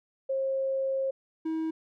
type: tone pair in turn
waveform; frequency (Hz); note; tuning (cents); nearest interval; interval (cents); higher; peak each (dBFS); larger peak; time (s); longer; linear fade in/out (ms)
sine / triangle; 536 / 320.3; C5 / E4; +42 / -50; major sixth; 892; first; -26; neither; 0.29-1.11 / 1.45-1.71; first; 10
effects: none